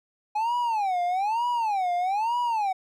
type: tone with vibrato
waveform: triangle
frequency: 827 Hz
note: G#5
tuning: 8 cents flat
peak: -21 dBFS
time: 0.35-2.73 s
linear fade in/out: 10 ms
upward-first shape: sine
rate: 1.1 Hz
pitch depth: 280 cents each way
effects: none